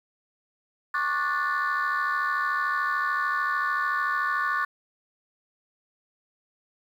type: chord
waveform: sine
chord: D major seventh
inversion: third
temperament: just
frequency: 1101.2 / 1174.7 / 1468.3 / 1762 Hz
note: C#6 / D6 / F#6 / A6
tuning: -12 / 0 / -14 / +2 cents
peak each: -28 dBFS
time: 0.94-4.65 s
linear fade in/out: 5 ms
effects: tanh soft clip ceiling -18 dBFS + 9-bit